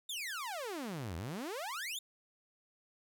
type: exponential two-way sweep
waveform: sawtooth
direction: down then up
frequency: 3722 to 77.78 to 3722 Hz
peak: -35 dBFS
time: 0.09-1.99 s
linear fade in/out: 5 ms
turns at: 1.16 s
effects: none